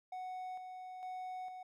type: tone with tremolo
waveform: triangle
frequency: 740 Hz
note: F#5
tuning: in tune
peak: -39 dBFS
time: 0.12-1.63 s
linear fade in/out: 5 ms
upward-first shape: square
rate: 1.1 Hz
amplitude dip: 40%
effects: none